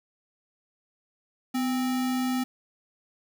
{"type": "tone with sample-and-hold", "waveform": "sine", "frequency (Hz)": 252.7, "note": "B3", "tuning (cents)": 40, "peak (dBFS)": -24, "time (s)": [1.54, 2.44], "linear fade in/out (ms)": 10, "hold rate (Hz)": 1050, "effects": []}